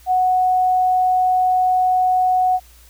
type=tone; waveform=sine; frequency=738 Hz; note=F#5; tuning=5 cents flat; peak=-13 dBFS; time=0.06-2.6 s; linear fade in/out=50 ms; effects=added 59 Hz sine -46 dBFS peak until 2.89 s + white hiss -50 dBFS RMS until 2.89 s